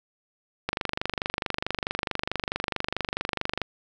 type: click train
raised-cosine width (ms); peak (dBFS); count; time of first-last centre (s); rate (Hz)
0.3; -10; 73; 0.69-3.617; 24.6
effects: none